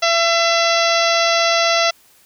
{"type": "harmonic tone", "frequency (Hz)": 673, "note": "E5", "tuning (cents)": 36, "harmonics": [1, 2, 3, 4, 5, 6, 7, 8, 9], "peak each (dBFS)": [-17, -20, -22, -23, -24, -25, -25, -26, -27], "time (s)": [0.02, 1.91], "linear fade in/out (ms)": 10, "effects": ["white hiss -52 dBFS RMS until 2.25 s"]}